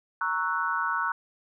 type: chord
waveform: sine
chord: F# dominant seventh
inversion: first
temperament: equal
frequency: 932.3 / 1108.7 / 1318.5 / 1480 Hz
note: A#5 / C#6 / E6 / F#6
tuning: 0 / 0 / 0 / 0 cents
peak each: -32 / -31 / -31 / -29 dBFS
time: 0.21-1.12 s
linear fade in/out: 2 ms
effects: none